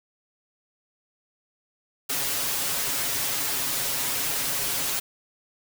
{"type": "noise with comb filter", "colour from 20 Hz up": "white", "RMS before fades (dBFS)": -27, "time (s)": [2.09, 5], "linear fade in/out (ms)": 10, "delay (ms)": 7.2, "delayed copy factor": 0.85, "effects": []}